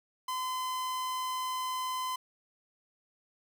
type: tone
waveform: 45% pulse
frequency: 1023 Hz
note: C6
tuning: 39 cents flat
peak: -32 dBFS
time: 0.28-2.16 s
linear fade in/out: 5 ms
effects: none